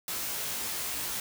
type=noise with comb filter; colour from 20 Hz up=white; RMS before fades=-34 dBFS; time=0.08-1.2 s; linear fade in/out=2 ms; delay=17 ms; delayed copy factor=+1; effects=none